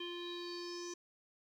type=tone with low-pass filter sweep; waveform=square; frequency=349.2 Hz; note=F4; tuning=in tune; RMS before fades=-44 dBFS; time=0-0.94 s; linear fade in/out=5 ms; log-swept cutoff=3100 to 6100 Hz; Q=8.5; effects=12-bit